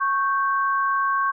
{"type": "tone pair together", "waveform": "sine", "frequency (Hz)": [1103, 1559.9], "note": ["C#6", "G6"], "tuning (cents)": [-9, -9], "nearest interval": "tritone", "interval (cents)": 600, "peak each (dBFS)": [-20, -25], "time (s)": [0, 1.32], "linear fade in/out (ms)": 20, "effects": []}